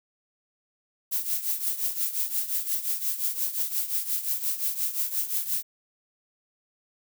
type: noise with tremolo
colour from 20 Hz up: violet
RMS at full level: -25 dBFS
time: 1.11-5.63 s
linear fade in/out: 20 ms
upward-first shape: triangle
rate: 5.7 Hz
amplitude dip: 80%
effects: none